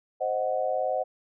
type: chord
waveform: sine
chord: C diminished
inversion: none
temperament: equal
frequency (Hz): 523.3 / 622.3 / 740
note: C5 / Eb5 / Gb5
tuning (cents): 0 / 0 / 0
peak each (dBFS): -29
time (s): 0.2-1.04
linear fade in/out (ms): 20
effects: none